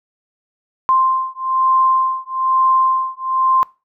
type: beating tone pair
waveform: sine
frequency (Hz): 1046.5 / 1047.6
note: C6 / C6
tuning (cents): 0 / +2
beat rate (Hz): 1.1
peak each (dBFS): -16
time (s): 0.89-3.63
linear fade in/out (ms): 0
effects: noise-tail reverb RT60 0.3 s tail -23 dB re dry